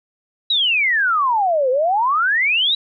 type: exponential two-way sweep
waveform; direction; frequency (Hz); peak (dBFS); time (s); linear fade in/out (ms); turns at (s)
sine; down then up; 3951 to 493.9 to 3951; -14; 0.5-2.75; 5; 1.7
effects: none